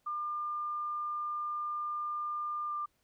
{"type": "tone with pitch glide", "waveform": "sine", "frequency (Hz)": [1200, 1192.4], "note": ["D6", "D6"], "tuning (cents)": [37, 26], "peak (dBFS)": -33, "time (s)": [0.06, 2.86], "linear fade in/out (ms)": 10, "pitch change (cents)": -11, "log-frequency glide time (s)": [2.67, 2.73], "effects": ["pink hiss -75 dBFS RMS until 3.03 s"]}